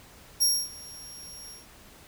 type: tone with ADSR envelope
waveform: 25% pulse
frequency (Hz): 5588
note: F8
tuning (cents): 0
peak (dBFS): -14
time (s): 0.4-1.67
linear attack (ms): 22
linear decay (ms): 260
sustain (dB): -23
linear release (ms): 160
effects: pink hiss -52 dBFS RMS until 2.07 s

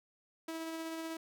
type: tone with tremolo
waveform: sawtooth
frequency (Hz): 325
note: E4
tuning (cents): -24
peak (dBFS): -34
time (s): 0.48-1.17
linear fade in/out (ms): 5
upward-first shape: sine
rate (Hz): 16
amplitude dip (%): 25
effects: none

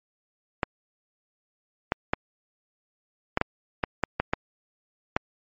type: clicks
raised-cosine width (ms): 0.5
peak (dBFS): -7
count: 10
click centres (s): 0.632 / 1.921 / 2.135 / 3.374 / 3.414 / 3.838 / 4.037 / 4.2 / 4.335 / 5.165
effects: MP3 32 kbps

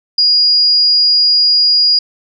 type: tone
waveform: sine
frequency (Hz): 4870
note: D#8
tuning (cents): -38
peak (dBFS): -7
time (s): 0.18-1.99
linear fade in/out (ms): 5
effects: none

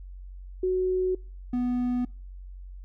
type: tone pair in turn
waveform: sine / triangle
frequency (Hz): 370 / 246.9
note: F#4 / B3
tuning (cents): 0 / 0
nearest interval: perfect fifth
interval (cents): 700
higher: first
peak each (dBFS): -22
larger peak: neither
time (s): 0.63-1.15 / 1.53-2.05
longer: neither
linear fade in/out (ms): 5
effects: noise-tail reverb RT60 0.4 s tail -26 dB re dry + added 46 Hz sine -39 dBFS peak until 2.84 s

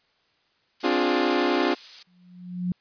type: noise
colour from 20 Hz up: violet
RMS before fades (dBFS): -30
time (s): 0.8-2.03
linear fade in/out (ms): 5
type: chord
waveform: sawtooth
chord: D half-diminished seventh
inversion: third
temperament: equal with one note detuned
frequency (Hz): 261.6 / 293.7 / 353.3 / 415.3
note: C4 / D4 / F4 / Ab4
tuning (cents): 0 / 0 / +20 / 0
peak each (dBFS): -23 / -22 / -20 / -25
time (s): 0.83-1.75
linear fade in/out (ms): 20
type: tone with exponential growth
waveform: sine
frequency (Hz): 179.3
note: F3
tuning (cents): +46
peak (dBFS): -21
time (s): 2.07-2.72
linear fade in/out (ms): 2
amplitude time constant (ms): 140
effects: white hiss -66 dBFS RMS until 2.8 s + resampled to 11025 Hz

